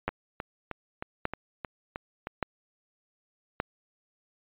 two click trains, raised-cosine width 0.5 ms, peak -12 / -19 dBFS, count 4 / 8, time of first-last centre 0.08-3.601 / 0.09-2.271 s, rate 0.852 / 3.21 Hz, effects resampled to 8000 Hz

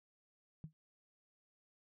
sine tone with exponential decay, 156.7 Hz, D#3, 13 cents sharp, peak -40 dBFS, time 0.64-0.73 s, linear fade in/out 0 ms, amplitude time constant 19 ms, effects none

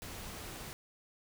pink noise, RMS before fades -45 dBFS, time 0.02-0.73 s, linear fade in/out 0 ms, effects none

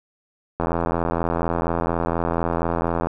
click train, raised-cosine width 1 ms, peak -8 dBFS, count 209, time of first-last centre 0.6-3.07 s, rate 84.2 Hz, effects none

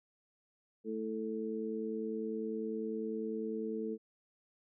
harmonic tone, 110 Hz, A2, in tune, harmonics 2 / 3 / 4, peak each -39 / -42 / -38 dBFS, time 0.84-3.98 s, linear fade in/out 50 ms, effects none

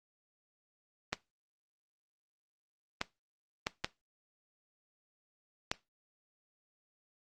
clicks, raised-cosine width 0.2 ms, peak -13 dBFS, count 5, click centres 1.13 / 3.014 / 3.669 / 3.845 / 5.715 s, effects noise-tail reverb RT60 0.2 s tail -18 dB re dry + Opus 24 kbps

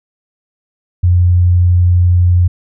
sine tone, 88.8 Hz, F2, 29 cents sharp, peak -6 dBFS, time 1.03-2.48 s, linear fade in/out 10 ms, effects none

